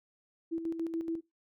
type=tone with tremolo; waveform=sine; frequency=329.7 Hz; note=E4; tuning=in tune; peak=-30 dBFS; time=0.51-1.21 s; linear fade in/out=20 ms; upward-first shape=square; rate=7 Hz; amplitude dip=55%; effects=noise-tail reverb RT60 0.2 s tail -21 dB re dry